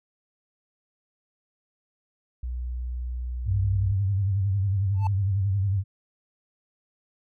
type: tone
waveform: sine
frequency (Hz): 61.4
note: B1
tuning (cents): -9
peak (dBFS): -28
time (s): 2.43-3.93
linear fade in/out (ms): 5
type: tone with vibrato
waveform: sine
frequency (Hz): 98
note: G2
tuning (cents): 0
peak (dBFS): -21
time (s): 3.45-5.84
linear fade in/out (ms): 50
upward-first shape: sine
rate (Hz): 11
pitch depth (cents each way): 86
type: tone with exponential growth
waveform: triangle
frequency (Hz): 880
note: A5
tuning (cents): 0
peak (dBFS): -23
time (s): 4.94-5.07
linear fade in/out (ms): 2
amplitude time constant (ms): 28
effects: none